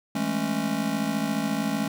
square chord, A major seventh, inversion second, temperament just, 165 / 206.2 / 220 / 275 Hz, E3 / G#3 / A3 / C#4, +2 / -12 / 0 / -14 cents, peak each -35 / -31 / -30 / -30 dBFS, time 0.15-1.88 s, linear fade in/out 5 ms, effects none

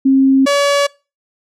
sine / sawtooth tone pair in turn, 268.2 / 568.3 Hz, C4 / C#5, +43 / +43 cents, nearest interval octave + minor second, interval 1300 cents, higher second, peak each -7 dBFS, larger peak neither, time 0.05-0.46 / 0.46-0.87 s, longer neither, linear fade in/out 10 ms, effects noise-tail reverb RT60 0.3 s tail -23 dB re dry + low-pass 8000 Hz 12 dB/octave

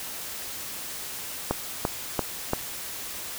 click train, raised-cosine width 1 ms, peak -9 dBFS, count 4, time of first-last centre 1.51-2.534 s, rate 2.93 Hz, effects white hiss -36 dBFS RMS until 3.38 s

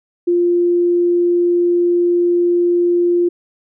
sine tone, 349.2 Hz, F4, in tune, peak -11 dBFS, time 0.27-3.29 s, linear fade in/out 10 ms, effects none

